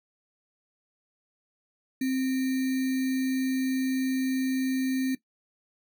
sine tone with sample-and-hold, 261.6 Hz, C4, in tune, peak -24 dBFS, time 2.01-5.15 s, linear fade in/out 5 ms, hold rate 2100 Hz, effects noise-tail reverb RT60 0.1 s tail -17 dB re dry

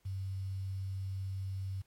sine tone with quantisation, 96 Hz, G2, 36 cents flat, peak -35 dBFS, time 0.05-1.82 s, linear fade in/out 10 ms, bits 10, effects pink hiss -73 dBFS RMS until 1.86 s + MP3 64 kbps

